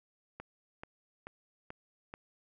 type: click train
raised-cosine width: 0.5 ms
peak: -28 dBFS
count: 5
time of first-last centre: 0.4-2.139 s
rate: 2.3 Hz
effects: none

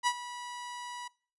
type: tone with ADSR envelope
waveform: sawtooth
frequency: 975 Hz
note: B5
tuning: 23 cents flat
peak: -20 dBFS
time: 0.03-1.08 s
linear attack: 39 ms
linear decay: 59 ms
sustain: -16 dB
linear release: 7 ms
effects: noise-tail reverb RT60 0.5 s tail -26 dB re dry + resampled to 24000 Hz

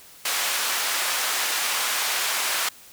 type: band-pass noise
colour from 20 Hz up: pink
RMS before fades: -25 dBFS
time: 0.25-2.69 s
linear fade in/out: 5 ms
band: 1100 to 16000 Hz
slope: 12 dB/octave
effects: white hiss -48 dBFS RMS until 2.92 s

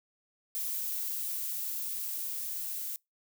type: noise with level ramp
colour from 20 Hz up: violet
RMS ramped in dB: -34 to -37 dBFS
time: 0.55-2.96 s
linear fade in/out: 0 ms
effects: noise-tail reverb RT60 0.2 s tail -26 dB re dry

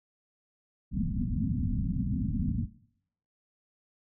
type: low-pass noise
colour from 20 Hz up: white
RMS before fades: -30 dBFS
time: 0.91-2.68 s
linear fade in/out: 50 ms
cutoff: 260 Hz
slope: 96 dB/octave
effects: noise-tail reverb RT60 0.7 s tail -19 dB re dry

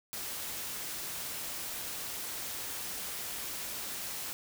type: noise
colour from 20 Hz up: white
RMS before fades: -39 dBFS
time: 0.13-4.33 s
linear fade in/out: 0 ms
effects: none

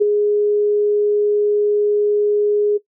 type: tone with ADSR envelope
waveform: sine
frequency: 415.3 Hz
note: G#4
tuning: in tune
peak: -8 dBFS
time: 0-2.78 s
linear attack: 20 ms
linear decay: 8 ms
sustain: -5 dB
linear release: 17 ms
effects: noise-tail reverb RT60 0.1 s tail -17 dB re dry

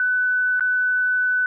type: tone with dropouts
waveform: sine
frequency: 1498 Hz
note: F#6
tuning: 21 cents sharp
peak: -17 dBFS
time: 0-1.46 s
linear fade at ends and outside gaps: 1 ms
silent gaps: 0.596-0.607 s
effects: none

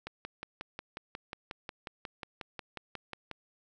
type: click train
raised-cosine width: 0.3 ms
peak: -23 dBFS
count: 19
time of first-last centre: 0.07-3.313 s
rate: 5.55 Hz
effects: none

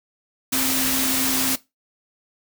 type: tone in noise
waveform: sine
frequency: 263 Hz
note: C4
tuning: 9 cents sharp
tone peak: -26 dBFS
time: 0.52-1.56 s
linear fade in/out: 10 ms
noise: white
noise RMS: -22 dBFS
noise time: 0.52-1.56 s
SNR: -7 dB
effects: noise-tail reverb RT60 0.2 s tail -18 dB re dry

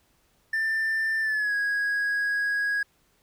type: tone with pitch glide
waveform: triangle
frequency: 1783 to 1654 Hz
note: A6 to G#6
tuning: +22 to -8 cents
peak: -21 dBFS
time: 0.53-2.83 s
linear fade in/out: 5 ms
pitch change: -130 cents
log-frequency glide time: 1.21-1.54 s
effects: tanh soft clip ceiling -17 dBFS + pink hiss -66 dBFS RMS until 3.22 s

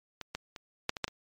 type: clicks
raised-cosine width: 0.2 ms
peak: -21 / -17 / -25 / -10 / -19 / -11 / -22 dBFS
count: 7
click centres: 0.213 / 0.35 / 0.562 / 0.894 / 0.968 / 1.043 / 1.08 s
effects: MP3 96 kbps

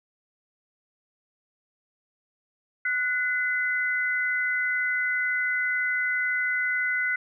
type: tone pair together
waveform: sine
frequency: 1475 / 2033 Hz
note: F#6 / B6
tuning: -6 / +50 cents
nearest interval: tritone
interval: 556 cents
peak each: -26 dBFS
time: 2.85-7.16 s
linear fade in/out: 5 ms
effects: none

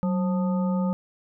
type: harmonic tone with a mistuned harmonic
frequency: 176.9 Hz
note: F3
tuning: 23 cents sharp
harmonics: 1 / 3 / 5 / 7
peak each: -22 / -32 / -36 / -39 dBFS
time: 0.03-0.93 s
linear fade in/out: 0 ms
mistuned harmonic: 1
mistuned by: +99 cents
effects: none

